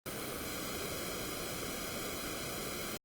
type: noise with comb filter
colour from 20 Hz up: pink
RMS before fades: -40 dBFS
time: 0.06-2.97 s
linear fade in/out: 0 ms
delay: 1.1 ms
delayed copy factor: -0.75
effects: Opus 32 kbps